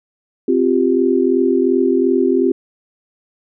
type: chord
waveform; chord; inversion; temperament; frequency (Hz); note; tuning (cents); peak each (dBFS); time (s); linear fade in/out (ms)
sine; C suspended fourth; none; equal; 261.6 / 349.2 / 392; C4 / F4 / G4; 0 / 0 / 0; -16; 0.48-2.52; 5
effects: none